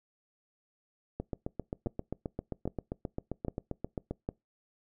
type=two click trains; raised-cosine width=2 ms; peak=-21 / -19 dBFS; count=23 / 4; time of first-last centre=1.2-4.11 / 1.87-4.289 s; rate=7.56 / 1.24 Hz; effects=noise-tail reverb RT60 0.2 s tail -24 dB re dry